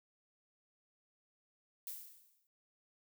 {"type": "noise with exponential decay", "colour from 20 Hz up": "violet", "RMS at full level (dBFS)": -42, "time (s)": [1.87, 2.47], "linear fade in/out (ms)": 1, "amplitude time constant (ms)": 130, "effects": []}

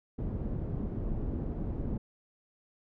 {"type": "low-pass noise", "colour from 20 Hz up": "pink", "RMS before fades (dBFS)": -34, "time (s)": [0.18, 1.98], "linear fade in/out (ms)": 10, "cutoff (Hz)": 310, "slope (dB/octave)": 12, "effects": []}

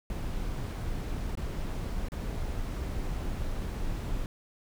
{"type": "noise with dropouts", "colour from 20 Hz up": "brown", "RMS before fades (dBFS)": -33, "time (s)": [0.1, 4.26], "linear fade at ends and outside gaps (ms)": 1, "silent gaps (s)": [[1.353, 1.373], [2.085, 2.119]], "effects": []}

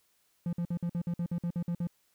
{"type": "tone bursts", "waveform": "triangle", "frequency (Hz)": 172.2, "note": "F3", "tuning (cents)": -24, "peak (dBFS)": -27, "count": 12, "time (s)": [0.46, 1.871], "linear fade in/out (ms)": 2, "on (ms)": 69, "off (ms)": 53, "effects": ["white hiss -71 dBFS RMS until 2.14 s"]}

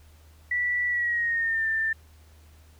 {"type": "tone with pitch glide", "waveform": "sine", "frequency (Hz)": [1958, 1785.2], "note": ["B6", "A6"], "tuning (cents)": [-15, 25], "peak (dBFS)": -23, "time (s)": [0.51, 1.93], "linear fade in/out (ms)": 5, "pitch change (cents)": -160, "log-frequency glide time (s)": [0.87, 1.67], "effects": ["added 77 Hz sine -51 dBFS peak until 2.79 s", "pink hiss -60 dBFS RMS until 2.79 s"]}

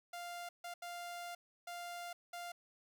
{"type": "tone bursts at uneven times", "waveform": "sawtooth", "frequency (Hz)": 698, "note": "F5", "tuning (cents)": -1, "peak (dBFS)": -40, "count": 5, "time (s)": [[0.13, 0.49], [0.64, 0.74], [0.82, 1.35], [1.67, 2.13], [2.33, 2.52]], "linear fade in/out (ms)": 5, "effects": []}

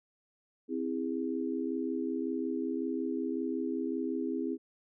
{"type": "chord", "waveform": "sine", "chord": "C augmented", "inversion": "none", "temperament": "just", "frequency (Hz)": [261.6, 327, 408.8], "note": ["C4", "E4", "G#4"], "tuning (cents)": [0, -14, -27], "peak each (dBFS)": [-34, -35, -37], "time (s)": [0.68, 4.58], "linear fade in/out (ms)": 50, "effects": []}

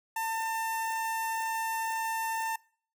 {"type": "tone with notch filter", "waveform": "sawtooth", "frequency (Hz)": 898, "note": "A5", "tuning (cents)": 35, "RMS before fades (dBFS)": -32, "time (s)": [0.16, 2.56], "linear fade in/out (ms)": 5, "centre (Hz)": 4100, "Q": 1, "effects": ["noise-tail reverb RT60 0.5 s tail -24 dB re dry"]}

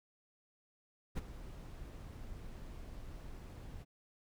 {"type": "noise with ADSR envelope", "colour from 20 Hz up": "brown", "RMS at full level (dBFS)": -34, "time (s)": [1.15, 3.85], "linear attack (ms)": 28, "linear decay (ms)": 21, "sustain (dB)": -14, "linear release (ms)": 32, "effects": []}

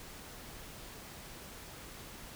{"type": "silence", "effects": ["pink hiss -49 dBFS RMS until 2.35 s"]}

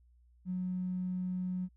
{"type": "tone with tanh clipping", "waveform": "triangle", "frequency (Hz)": 182.8, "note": "F#3", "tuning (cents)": -21, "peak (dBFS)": -32, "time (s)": [0.45, 1.69], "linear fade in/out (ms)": 50, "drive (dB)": 2, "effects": ["added 60 Hz sine -61 dBFS peak until 1.76 s"]}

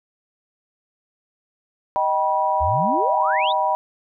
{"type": "chord", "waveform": "sine", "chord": "Eb augmented", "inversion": "none", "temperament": "just", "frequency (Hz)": [622.3, 777.8, 972.3], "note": ["Eb5", "G5", "B5"], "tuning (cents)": [0, -14, -27], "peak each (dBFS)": [-24, -22, -20], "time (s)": [1.96, 3.75], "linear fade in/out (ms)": 0}
{"type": "exponential sweep", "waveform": "sine", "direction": "up", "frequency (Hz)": [65.1, 3951], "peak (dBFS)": -23, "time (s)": [2.6, 3.53], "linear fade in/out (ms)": 20}
{"effects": []}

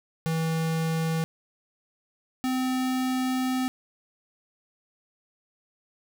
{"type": "tone pair in turn", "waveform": "square", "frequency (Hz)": [162.1, 257.3], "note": ["E3", "C4"], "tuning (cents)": [-29, -29], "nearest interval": "minor sixth", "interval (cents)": 800, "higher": "second", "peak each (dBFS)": -25, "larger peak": "neither", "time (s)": [[0.26, 1.24], [2.44, 3.68]], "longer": "second", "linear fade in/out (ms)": 0, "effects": []}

